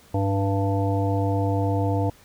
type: harmonic tone with a mistuned harmonic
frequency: 98 Hz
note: G2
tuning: in tune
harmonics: 1 / 3 / 5 / 7 / 9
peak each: -22 / -27 / -29 / -30 / -32 dBFS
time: 0.14-2.1 s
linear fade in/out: 5 ms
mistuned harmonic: 1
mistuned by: +50 cents
effects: pink hiss -53 dBFS RMS until 2.24 s